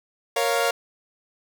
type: chord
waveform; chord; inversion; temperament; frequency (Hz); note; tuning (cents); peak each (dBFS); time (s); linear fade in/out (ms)
sawtooth; Bb minor; none; equal; 466.2 / 554.4 / 698.5; Bb4 / Db5 / F5; 0 / 0 / 0; -21; 0.36-0.71; 5
effects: none

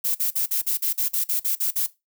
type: noise bursts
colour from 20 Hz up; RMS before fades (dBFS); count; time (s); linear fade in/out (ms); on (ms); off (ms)
violet; -23; 12; 0.04-1.866; 10; 110; 46
effects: noise-tail reverb RT60 0.2 s tail -17 dB re dry

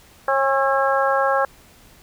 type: harmonic tone with a mistuned harmonic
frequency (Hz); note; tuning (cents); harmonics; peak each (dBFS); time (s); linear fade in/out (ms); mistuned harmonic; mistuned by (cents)
271.8; C#4; -34; 2 / 3 / 4 / 5 / 6; -20 / -22 / -23 / -24 / -25; 0.28-1.45; 2; 5; -26
effects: pink hiss -50 dBFS RMS until 2.02 s

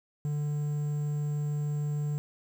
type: tone with quantisation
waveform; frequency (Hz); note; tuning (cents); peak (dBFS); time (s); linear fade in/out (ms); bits
triangle; 147.8; D3; +11; -26; 0.25-2.18; 0; 9
effects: none

